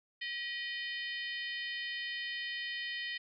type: harmonic tone with a mistuned harmonic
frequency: 612 Hz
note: D#5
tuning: 29 cents flat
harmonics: 3 / 4 / 5 / 6 / 7 / 8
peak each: -39 / -46 / -42 / -49 / -49 / -52 dBFS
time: 0.21-3.18 s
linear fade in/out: 10 ms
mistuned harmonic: 3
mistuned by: +72 cents
effects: none